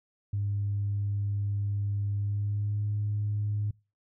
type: tone with pitch glide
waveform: sine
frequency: 101.4 to 104.13 Hz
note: G#2 to G#2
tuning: -41 to +5 cents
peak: -26 dBFS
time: 0.33-3.71 s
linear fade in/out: 5 ms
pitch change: +46 cents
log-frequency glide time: 2.15-2.85 s
effects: noise-tail reverb RT60 0.3 s tail -25 dB re dry + tanh soft clip ceiling -22 dBFS